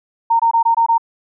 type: tone bursts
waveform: sine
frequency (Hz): 920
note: A#5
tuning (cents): -23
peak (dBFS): -10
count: 6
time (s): 0.3-0.981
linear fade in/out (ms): 10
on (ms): 96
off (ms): 21
effects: none